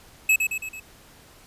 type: tone with echo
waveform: square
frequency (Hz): 2585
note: E7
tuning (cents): -34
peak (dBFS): -16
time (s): 0.29-0.36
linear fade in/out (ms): 5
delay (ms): 110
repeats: 4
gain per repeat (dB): -5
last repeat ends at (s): 0.8
effects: pink hiss -51 dBFS RMS until 1.46 s + resampled to 32000 Hz